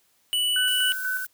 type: tone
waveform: square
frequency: 2960 Hz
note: F#7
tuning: in tune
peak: -22 dBFS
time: 0.33-0.92 s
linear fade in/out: 0 ms
type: tone with tremolo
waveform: sine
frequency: 1508 Hz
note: F#6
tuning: 32 cents sharp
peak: -24 dBFS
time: 0.56-1.25 s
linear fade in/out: 2 ms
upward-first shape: square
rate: 4.1 Hz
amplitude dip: 45%
type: noise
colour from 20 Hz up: violet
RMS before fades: -36 dBFS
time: 0.67-1.27 s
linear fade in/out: 10 ms
effects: white hiss -65 dBFS RMS until 1.33 s